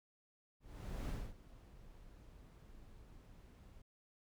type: noise with ADSR envelope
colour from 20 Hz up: brown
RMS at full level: -40 dBFS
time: 0.6-3.82 s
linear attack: 490 ms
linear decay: 240 ms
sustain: -18 dB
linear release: 6 ms
effects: none